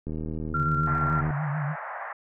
click train, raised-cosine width 3 ms, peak -21 dBFS, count 98, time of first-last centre 0.07-1.306 s, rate 78.5 Hz
sine tone with vibrato, 147.8 Hz, D3, 11 cents sharp, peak -26 dBFS, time 0.51-1.76 s, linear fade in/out 50 ms, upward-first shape triangle, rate 6.8 Hz, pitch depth 98 cents each way
sine tone with tremolo, 1373 Hz, F6, 30 cents flat, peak -24 dBFS, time 0.54-1.21 s, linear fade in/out 5 ms, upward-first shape square, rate 17 Hz, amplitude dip 25%
pink band-pass noise, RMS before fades -36 dBFS, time 0.87-2.13 s, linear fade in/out 5 ms, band 620 to 1900 Hz, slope 48 dB/octave
effects none

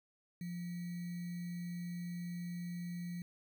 sine tone with sample-and-hold, 174.61 Hz, F3, in tune, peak -39 dBFS, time 0.41-3.22 s, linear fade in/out 2 ms, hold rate 2100 Hz, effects none

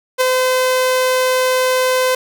sawtooth tone with ADSR envelope, 512 Hz, C5, 38 cents flat, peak -6 dBFS, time 0.18-2.15 s, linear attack 30 ms, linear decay 10 ms, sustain -3 dB, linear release 4 ms, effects none

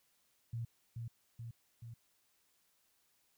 sine tone with echo, 116.3 Hz, A#2, 4 cents flat, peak -37 dBFS, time 0.53-0.65 s, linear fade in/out 5 ms, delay 430 ms, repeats 3, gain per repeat -3 dB, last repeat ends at 1.94 s, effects white hiss -75 dBFS RMS until 3.37 s

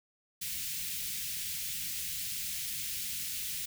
white band-stop noise, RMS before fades -37 dBFS, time 0.41-3.66 s, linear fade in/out 10 ms, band 190 to 2100 Hz, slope 24 dB/octave, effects none

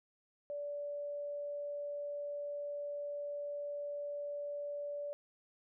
sine tone, 579 Hz, D5, 25 cents flat, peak -38 dBFS, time 0.5-5.13 s, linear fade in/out 0 ms, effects none

